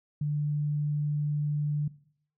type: tone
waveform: sine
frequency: 147.9 Hz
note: D3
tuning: 13 cents sharp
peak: -26 dBFS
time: 0.21-1.88 s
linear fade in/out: 5 ms
effects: noise-tail reverb RT60 0.6 s tail -19 dB re dry